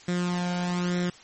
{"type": "tone with flanger", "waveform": "sawtooth", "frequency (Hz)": 177.5, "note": "F3", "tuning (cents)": 28, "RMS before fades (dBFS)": -27, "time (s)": [0.08, 1.1], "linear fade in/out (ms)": 5, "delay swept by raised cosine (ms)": [0.53, 1.32], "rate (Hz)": 1.1, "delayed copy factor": 0.6, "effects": ["white hiss -50 dBFS RMS until 1.23 s", "MP3 32 kbps"]}